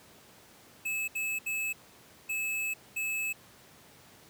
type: tone bursts at uneven times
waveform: square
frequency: 2600 Hz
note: E7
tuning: 24 cents flat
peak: -31 dBFS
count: 5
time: 0.85-1.08 / 1.15-1.39 / 1.46-1.73 / 2.29-2.74 / 2.96-3.33 s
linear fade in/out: 10 ms
effects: pink hiss -56 dBFS RMS until 4.29 s + high-pass 100 Hz 12 dB/octave